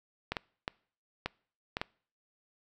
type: clicks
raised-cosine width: 0.3 ms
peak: -16 dBFS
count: 6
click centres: 0.32 / 0.368 / 0.679 / 1.26 / 1.769 / 1.815 s
effects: noise-tail reverb RT60 0.5 s tail -25 dB re dry